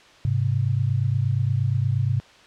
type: tone pair together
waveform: sine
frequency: 103.29 / 131.8 Hz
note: G#2 / C3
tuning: -9 / +13 cents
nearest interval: major third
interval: 422 cents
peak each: -22 dBFS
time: 0.25-2.2 s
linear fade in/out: 0 ms
effects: white hiss -50 dBFS RMS until 2.46 s + low-pass 4000 Hz 12 dB/octave